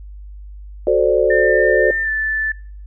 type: chord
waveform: sine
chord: D dominant seventh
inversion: first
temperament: equal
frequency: 370 / 440 / 523.3 / 587.3 Hz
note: F#4 / A4 / C5 / D5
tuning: 0 / 0 / 0 / 0 cents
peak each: -17 dBFS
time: 0.87-1.91 s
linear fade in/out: 2 ms
type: tone with pitch glide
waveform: sine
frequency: 1799 to 1754.9 Hz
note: A6 to A6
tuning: +38 to -5 cents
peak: -17 dBFS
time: 1.3-2.52 s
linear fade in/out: 5 ms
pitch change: -43 cents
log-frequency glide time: 2.02-2.1 s
effects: noise-tail reverb RT60 0.5 s tail -22 dB re dry + added 50 Hz sine -32 dBFS peak until 2.86 s